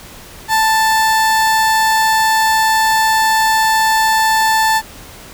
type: tone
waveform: 30% pulse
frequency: 882 Hz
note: A5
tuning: 4 cents sharp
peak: -8 dBFS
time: 0.48-4.82 s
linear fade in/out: 50 ms
effects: pink hiss -36 dBFS RMS until 5.33 s